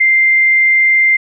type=tone; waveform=sine; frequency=2093 Hz; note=C7; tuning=in tune; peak=-7 dBFS; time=0-1.17 s; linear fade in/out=10 ms; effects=none